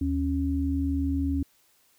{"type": "tone pair together", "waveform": "sine", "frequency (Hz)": [77.36, 275.1], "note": ["D#2", "C#4"], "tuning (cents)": [-9, -13], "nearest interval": "octave + minor seventh", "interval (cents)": 2196, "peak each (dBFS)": [-27, -26], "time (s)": [0.01, 1.43], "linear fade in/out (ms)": 5, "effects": ["white hiss -64 dBFS RMS until 1.98 s"]}